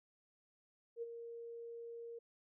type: tone with ADSR envelope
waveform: sine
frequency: 466.2 Hz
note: A#4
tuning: in tune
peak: -38 dBFS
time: 0.96-2.19 s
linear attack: 62 ms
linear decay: 26 ms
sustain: -8 dB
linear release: 8 ms
effects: none